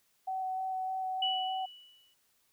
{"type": "tone with vibrato", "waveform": "sine", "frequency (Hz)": 754, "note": "F#5", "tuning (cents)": 32, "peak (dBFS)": -32, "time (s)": [0.27, 1.66], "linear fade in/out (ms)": 10, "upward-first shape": "square", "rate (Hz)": 3.3, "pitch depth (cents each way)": 8}
{"type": "tone with exponential decay", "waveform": "sine", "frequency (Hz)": 2951, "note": "F#7", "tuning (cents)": -5, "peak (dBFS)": -27, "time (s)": [1.22, 2.14], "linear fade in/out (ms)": 5, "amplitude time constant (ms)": 200}
{"effects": ["white hiss -72 dBFS RMS until 2.52 s"]}